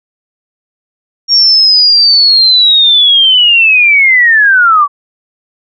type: linear sweep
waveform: sine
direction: down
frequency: 5588 to 1119 Hz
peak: -3 dBFS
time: 1.28-4.88 s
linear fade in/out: 50 ms
effects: none